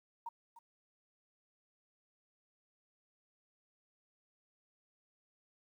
sine tone with echo, 932.3 Hz, A#5, in tune, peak -39 dBFS, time 0.26-0.29 s, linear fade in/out 5 ms, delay 300 ms, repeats 1, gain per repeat -14 dB, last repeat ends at 0.59 s, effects 12-bit

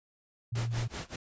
sine tone, 116.54 Hz, A#2, in tune, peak -30 dBFS, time 0.52-0.88 s, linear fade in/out 10 ms
pink noise with tremolo, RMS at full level -37 dBFS, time 0.55-1.16 s, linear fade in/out 5 ms, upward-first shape sine, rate 5.2 Hz, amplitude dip 95%
effects resampled to 16000 Hz

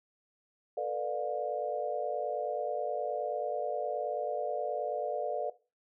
sine chord, B half-diminished seventh, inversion third, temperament just, 444.5 / 493.9 / 592.7 / 711.2 Hz, A4 / B4 / D5 / F5, +18 / 0 / +16 / +31 cents, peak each -37 / -37 / -35 / -37 dBFS, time 0.77-5.5 s, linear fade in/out 5 ms, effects noise-tail reverb RT60 0.3 s tail -17 dB re dry

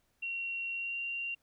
sine tone with pitch glide, 2741 to 2765 Hz, F7 to F7, -33 to -18 cents, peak -34 dBFS, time 0.22-1.35 s, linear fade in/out 10 ms, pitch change +15 cents, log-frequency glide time 0.73-0.97 s, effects pink hiss -75 dBFS RMS until 1.42 s

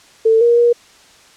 sine tone with pitch steps, 447.1 / 472.5 / 475.8 Hz, A4 / A#4 / A#4, +28 / +23 / +35 cents, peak -8 dBFS, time 0.25-0.73 s, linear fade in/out 10 ms, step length 160 ms, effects white hiss -46 dBFS RMS until 1.36 s + low-pass 7000 Hz 12 dB/octave

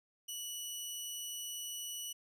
15% pulse tone, 2947 Hz, F#7, 8 cents flat, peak -33 dBFS, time 0.28-2.13 s, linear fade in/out 10 ms, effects resampled to 32000 Hz

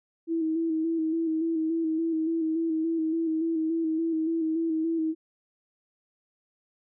sine tone with vibrato, 323.8 Hz, E4, 31 cents flat, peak -24 dBFS, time 0.27-5.15 s, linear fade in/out 50 ms, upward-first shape square, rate 3.5 Hz, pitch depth 32 cents each way, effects none

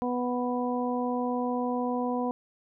harmonic tone, 246.9 Hz, B3, in tune, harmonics 1 / 2 / 3 / 4, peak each -29 / -32 / -34 / -35 dBFS, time 0.02-2.31 s, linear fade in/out 0 ms, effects none

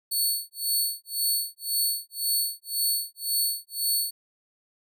10% pulse tone with tremolo, 4435 Hz, C#8, in tune, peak -15 dBFS, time 0.11-4.11 s, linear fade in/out 10 ms, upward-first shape sine, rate 1.9 Hz, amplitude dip 100%, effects none

